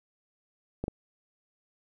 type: clicks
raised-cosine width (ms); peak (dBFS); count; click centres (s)
2; -18; 2; 0.84 / 0.881
effects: 10-bit